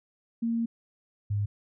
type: tone pair in turn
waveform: sine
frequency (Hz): 230.7 / 102.56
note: A#3 / G#2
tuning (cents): -18 / -21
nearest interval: octave + major second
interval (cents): 1403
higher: first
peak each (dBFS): -25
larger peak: neither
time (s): 0.42-0.66 / 1.3-1.46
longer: first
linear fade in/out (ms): 10
effects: none